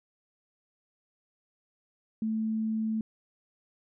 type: tone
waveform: sine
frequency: 220 Hz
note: A3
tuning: in tune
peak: -27 dBFS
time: 2.22-3.01 s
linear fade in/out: 2 ms
effects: none